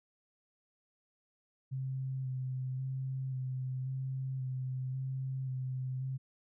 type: tone with vibrato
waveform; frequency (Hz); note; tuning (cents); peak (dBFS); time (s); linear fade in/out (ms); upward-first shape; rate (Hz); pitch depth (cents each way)
sine; 130.81; C3; 0; -34; 1.71-6.18; 20; square; 0.93; 18
effects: none